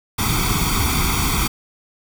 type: noise with comb filter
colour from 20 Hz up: pink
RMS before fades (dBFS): -19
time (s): 0.18-1.48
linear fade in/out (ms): 10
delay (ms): 0.87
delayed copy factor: +1
effects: none